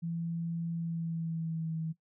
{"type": "tone with pitch glide", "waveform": "sine", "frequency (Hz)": [167.5, 160.86], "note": ["E3", "E3"], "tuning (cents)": [28, -42], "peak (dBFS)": -32, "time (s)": [0.02, 1.93], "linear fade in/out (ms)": 20, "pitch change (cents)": -70, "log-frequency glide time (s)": [0.74, 1.79], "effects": ["noise-tail reverb RT60 0.1 s tail -17 dB re dry"]}